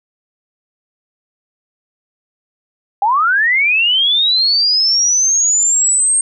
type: linear sweep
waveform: sine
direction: up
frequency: 774 to 8590 Hz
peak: -10 dBFS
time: 3.02-6.21 s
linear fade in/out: 2 ms
effects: none